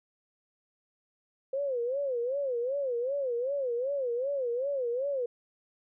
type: tone with vibrato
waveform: sine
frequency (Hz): 518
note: C5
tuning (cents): -17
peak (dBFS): -28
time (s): 1.53-5.26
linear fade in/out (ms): 5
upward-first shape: sine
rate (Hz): 2.6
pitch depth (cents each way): 170
effects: none